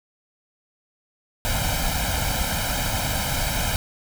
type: noise with comb filter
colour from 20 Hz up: pink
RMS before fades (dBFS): -24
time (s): 1.45-3.76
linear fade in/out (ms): 0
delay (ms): 1.3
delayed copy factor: +0.9
effects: none